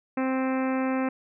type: harmonic tone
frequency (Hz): 261.8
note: C4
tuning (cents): +1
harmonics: 1 / 2 / 3 / 4 / 5 / 6 / 7 / 8 / 9 / 10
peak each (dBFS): -25 / -31 / -35 / -37 / -39 / -41 / -42 / -43 / -44 / -45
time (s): 0.17-1.09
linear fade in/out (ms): 5
effects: none